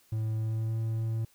triangle tone with pitch glide, 110 to 112.18 Hz, A2 to A2, 0 to +34 cents, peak -26 dBFS, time 0.12-1.25 s, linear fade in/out 5 ms, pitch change +34 cents, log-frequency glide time 0.35-0.79 s, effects white hiss -64 dBFS RMS until 1.34 s

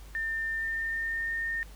sine tone with pitch glide, 1800 to 1827.2 Hz, A6 to A#6, +39 to -35 cents, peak -29 dBFS, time 0.15-1.63 s, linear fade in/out 0 ms, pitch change +26 cents, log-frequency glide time 0.54-1.31 s, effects added 50 Hz sine -45 dBFS peak until 1.75 s + pink hiss -55 dBFS RMS until 1.75 s

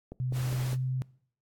click train, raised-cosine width 2 ms, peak -27 dBFS, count 4, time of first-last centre 0.12-0.731 s, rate 4.91 Hz
sine tone with pitch glide, 127.1 to 129.25 Hz, C3 to C3, -50 to -21 cents, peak -28 dBFS, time 0.2-1.02 s, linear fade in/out 0 ms, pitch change +29 cents, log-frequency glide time 0.67-0.83 s
pink noise, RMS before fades -42 dBFS, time 0.32-0.77 s, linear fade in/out 50 ms
effects noise-tail reverb RT60 0.6 s tail -22 dB re dry + AAC 64 kbps

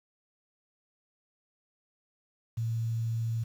sine tone with quantisation, 114.2 Hz, A#2, 35 cents flat, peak -28 dBFS, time 2.57-3.44 s, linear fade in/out 10 ms, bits 9, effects none

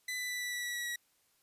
sawtooth tone with pitch steps, 2001 / 1989.5 / 1978 / 1966.6 / 1955.3 / 1944 / 1932.8 / 1921.7 Hz, B6 / B6 / B6 / B6 / B6 / B6 / B6 / B6, +22 / +12 / +2 / -8 / -18 / -28 / -38 / -48 cents, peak -32 dBFS, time 0.08-0.96 s, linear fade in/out 5 ms, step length 110 ms, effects white hiss -72 dBFS RMS until 1.42 s + resampled to 32000 Hz

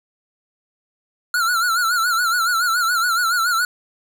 square tone with vibrato, 1396.9 Hz, F6, in tune, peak -17 dBFS, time 1.34-3.65 s, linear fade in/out 2 ms, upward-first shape sine, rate 7.1 Hz, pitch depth 98 cents each way, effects none

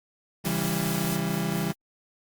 35% pulse chord, C# diminished, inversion none, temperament just, 138.59 / 166.31 / 199.57 Hz, C#3 / E3 / G3, 0 / +16 / +31 cents, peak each -32 / -27 / -28 dBFS, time 0.44-1.73 s, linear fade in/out 20 ms
white noise, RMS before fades -35 dBFS, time 0.45-1.16 s, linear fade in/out 0 ms
blue noise with tremolo, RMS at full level -39 dBFS, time 0.6-1.75 s, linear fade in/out 50 ms, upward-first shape sine, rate 4.3 Hz, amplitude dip 55%
effects Opus 48 kbps

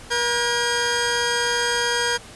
15% pulse tone pair together, 478.4 / 1620.3 Hz, A#4 / G#6, +45 / -43 cents, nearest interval octave + major sixth, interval 2112 cents, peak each -16 dBFS, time 0.1-2.18 s, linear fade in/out 20 ms, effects pink hiss -42 dBFS RMS until 2.35 s + resampled to 24000 Hz

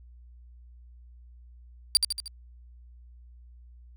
30% pulse tone with echo, 4699 Hz, D8, in tune, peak -13 dBFS, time 1.95-1.97 s, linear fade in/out 0 ms, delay 77 ms, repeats 4, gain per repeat -5 dB, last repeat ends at 2.278 s, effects added 60 Hz sine -48 dBFS peak until 3.96 s

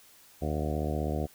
harmonic tone with a mistuned harmonic, 75.8 Hz, D#2, 45 cents flat, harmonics 1 / 2 / 3 / 4 / 5 / 6 / 7 / 8 / 9 / 10, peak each -32 / -35 / -37 / -38 / -39 / -40 / -40 / -41 / -42 / -42 dBFS, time 0.41-1.27 s, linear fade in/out 20 ms, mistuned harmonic 10, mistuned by -59 cents, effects white hiss -57 dBFS RMS until 1.34 s

